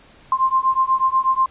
sine beating tone pair, 1048 / 1056.2 Hz, C6 / C6, +2 / +16 cents, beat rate 8.2 Hz, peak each -18 dBFS, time 0.32-1.46 s, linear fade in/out 2 ms, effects pink hiss -49 dBFS RMS until 1.5 s + resampled to 8000 Hz

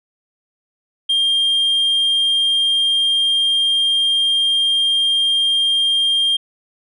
sine tone, 3204 Hz, G7, 37 cents sharp, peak -11 dBFS, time 1.09-6.37 s, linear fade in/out 10 ms, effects tanh soft clip ceiling -12 dBFS

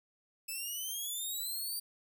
5% pulse exponential sweep, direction up, 2603 to 4699 Hz, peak -29 dBFS, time 0.48-1.8 s, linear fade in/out 10 ms, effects none

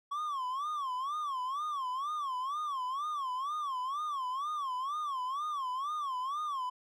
triangle tone with vibrato, 1108.7 Hz, C#6, in tune, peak -31 dBFS, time 0.11-6.7 s, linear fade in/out 10 ms, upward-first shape sine, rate 2.1 Hz, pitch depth 180 cents each way, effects none

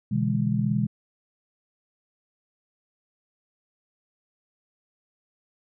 sine chord, E dominant seventh, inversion second, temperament just, 123.61 / 148.33 / 164.81 / 206 Hz, B2 / D3 / E3 / G#3, +2 / +18 / 0 / -14 cents, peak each -26 / -29 / -30 / -25 dBFS, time 0.11-0.87 s, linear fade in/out 10 ms, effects none

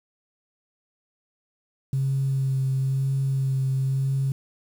sine tone with vibrato, 134.3 Hz, C3, 46 cents sharp, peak -20 dBFS, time 1.93-4.32 s, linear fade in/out 2 ms, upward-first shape sine, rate 1 Hz, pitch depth 17 cents each way, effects tanh soft clip ceiling -16 dBFS + 8-bit

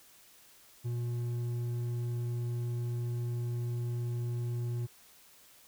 sine tone with hard clipping, 119.8 Hz, A#2, 48 cents sharp, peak -33 dBFS, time 0.84-4.87 s, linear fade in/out 20 ms, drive 5 dB, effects white hiss -59 dBFS RMS until 5.67 s

